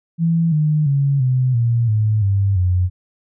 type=tone with pitch steps; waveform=sine; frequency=166.1 / 152.31 / 139.67 / 128.08 / 117.45 / 107.7 / 98.76 / 90.57 Hz; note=E3 / D#3 / C#3 / C3 / A#2 / A2 / G2 / F#2; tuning=+13 / -37 / +13 / -37 / +13 / -37 / +13 / -36 cents; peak=-13 dBFS; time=0.18-2.9 s; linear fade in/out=50 ms; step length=340 ms; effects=none

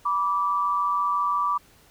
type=tone pair together; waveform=sine; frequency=979.1 / 1165 Hz; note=B5 / D6; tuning=-15 / -14 cents; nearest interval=minor third; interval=301 cents; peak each=-27 / -22 dBFS; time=0.05-1.58 s; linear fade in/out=10 ms; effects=pink hiss -56 dBFS RMS until 1.9 s

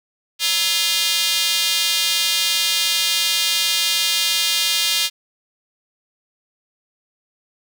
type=tone with high-pass filter; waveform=square; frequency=188.6 Hz; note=F#3; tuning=33 cents sharp; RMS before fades=-19 dBFS; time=0.39-5.1 s; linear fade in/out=50 ms; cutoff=3400 Hz; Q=2; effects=none

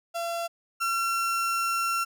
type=tone pair in turn; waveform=35% pulse; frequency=680 / 1360 Hz; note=F5 / F6; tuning=-46 / -46 cents; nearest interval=octave; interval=1200 cents; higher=second; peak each=-27 / -23 dBFS; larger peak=second; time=0.14-0.48 / 0.8-2.05 s; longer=second; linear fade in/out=20 ms; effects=none

